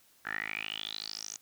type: tone with band-pass filter sweep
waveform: 10% pulse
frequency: 53.3 Hz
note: G#1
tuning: 46 cents sharp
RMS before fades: -39 dBFS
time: 0.25-1.37 s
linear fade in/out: 5 ms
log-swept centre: 1600 to 6700 Hz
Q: 9.3
effects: white hiss -64 dBFS RMS until 1.41 s